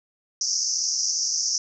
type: band-pass noise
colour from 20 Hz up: white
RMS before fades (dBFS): -25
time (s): 0.41-1.58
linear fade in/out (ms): 2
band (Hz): 5100 to 6300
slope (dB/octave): 96
effects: none